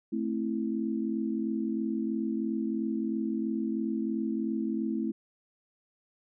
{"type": "chord", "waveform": "sine", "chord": "A minor", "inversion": "none", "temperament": "equal with one note detuned", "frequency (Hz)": [220, 263, 329.6], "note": ["A3", "C4", "E4"], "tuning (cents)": [0, 9, 0], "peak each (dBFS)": [-31, -34, -33], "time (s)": [0.12, 5.12], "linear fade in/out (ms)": 10, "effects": []}